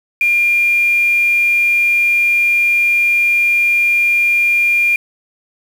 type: tone with quantisation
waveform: sine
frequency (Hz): 2400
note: D7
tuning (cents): +37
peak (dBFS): -10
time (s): 0.21-4.96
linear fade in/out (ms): 2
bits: 5
effects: none